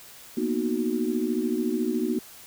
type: chord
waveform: sine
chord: B major seventh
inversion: third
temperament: equal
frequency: 233.1 / 246.9 / 311.1 / 370 Hz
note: A#3 / B3 / D#4 / F#4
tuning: 0 / 0 / 0 / 0 cents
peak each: -29 dBFS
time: 0.37-2.19 s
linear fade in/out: 5 ms
effects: white hiss -47 dBFS RMS until 2.46 s